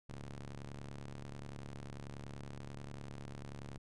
sawtooth ring-modulated tone, 71 Hz, C#2, 42 cents sharp, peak -38 dBFS, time 0.09-3.78 s, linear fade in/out 5 ms, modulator 56.2 Hz, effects resampled to 22050 Hz

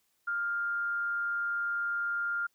sine tone with frequency modulation, 1400 Hz, F6, 4 cents sharp, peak -29 dBFS, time 0.27-2.47 s, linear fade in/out 10 ms, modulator 168 Hz, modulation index 0.21, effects white hiss -74 dBFS RMS until 2.54 s

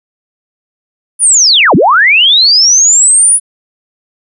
sine linear two-way sweep, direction down then up, 9960 to 135.1 to 9960 Hz, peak -3 dBFS, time 1.19-3.4 s, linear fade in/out 50 ms, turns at 1.75 s, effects none

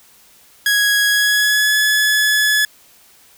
sawtooth tone with pitch glide, 1661.2 to 1707.9 Hz, G#6 to G#6, 0 to +48 cents, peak -9 dBFS, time 0.66-2.65 s, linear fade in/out 2 ms, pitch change +48 cents, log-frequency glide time 1.08-1.76 s, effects white hiss -49 dBFS RMS until 3.37 s

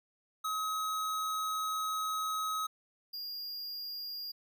square tone pair in turn, 1273 / 4824 Hz, D#6 / D8, +39 / +46 cents, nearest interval octave + major seventh, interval 2307 cents, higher second, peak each -33 / -39 dBFS, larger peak first, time 0.44-2.67 / 3.13-4.32 s, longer first, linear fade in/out 10 ms, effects none

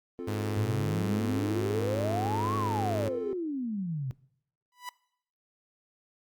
triangle chord, F major, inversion second, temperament equal, 261.6 / 349.2 / 440 Hz, C4 / F4 / A4, 0 / 0 / 0 cents, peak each -37 dBFS, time 0.19-3.33 s, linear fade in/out 0 ms
sawtooth tone, 103.83 Hz, G#2, in tune, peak -27 dBFS, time 0.27-3.09 s, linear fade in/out 10 ms
sine exponential two-way sweep, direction up then down, 103.8 to 1137 to 124.3 Hz, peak -30 dBFS, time 0.57-4.11 s, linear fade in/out 0 ms, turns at 2.56 s
sawtooth tone with exponential growth, 987.8 Hz, B5, in tune, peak -30 dBFS, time 4.72-4.89 s, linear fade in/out 1 ms, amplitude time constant 36 ms
effects noise-tail reverb RT60 0.7 s tail -22 dB re dry + Opus 32 kbps

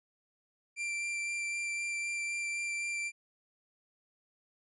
45% pulse tone with vibrato, 2360 Hz, D7, 8 cents sharp, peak -33 dBFS, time 0.76-3.12 s, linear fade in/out 50 ms, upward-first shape sine, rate 3.9 Hz, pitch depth 9 cents each way, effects resampled to 24000 Hz

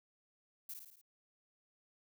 violet noise with echo, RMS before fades -45 dBFS, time 0.69-0.74 s, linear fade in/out 5 ms, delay 55 ms, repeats 5, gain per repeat -4 dB, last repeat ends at 1.015 s, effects none

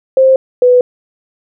sine tone pair in turn, 527 / 496.2 Hz, C5 / B4, +12 / +8 cents, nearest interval minor second, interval 104 cents, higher first, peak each -4 dBFS, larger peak neither, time 0.17-0.36 / 0.62-0.81 s, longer neither, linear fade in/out 2 ms, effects none

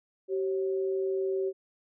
sine tone pair together, 384 / 543 Hz, G4 / C#5, -36 / -36 cents, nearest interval tritone, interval 600 cents, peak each -27 / -37 dBFS, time 0.28-1.53 s, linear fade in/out 50 ms, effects none

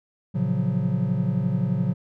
triangle chord, Gb major seventh, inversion first, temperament just, 115.62 / 138.75 / 173.43 / 185 Hz, Bb2 / Db3 / F3 / Gb3, -14 / +2 / -12 / 0 cents, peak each -26 / -24 / -25 / -24 dBFS, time 0.34-1.94 s, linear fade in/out 20 ms, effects none

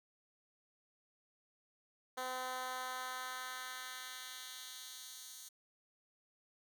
10% pulse tone with high-pass filter sweep, 255.6 Hz, C4, 40 cents flat, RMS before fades -45 dBFS, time 2.17-5.49 s, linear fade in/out 10 ms, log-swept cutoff 540 to 5900 Hz, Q 1, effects none

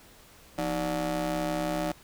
25% pulse ring-modulated tone, 138.59 Hz, C#3, in tune, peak -21 dBFS, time 0.58-1.92 s, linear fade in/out 5 ms, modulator 449 Hz, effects pink hiss -54 dBFS RMS until 2.03 s

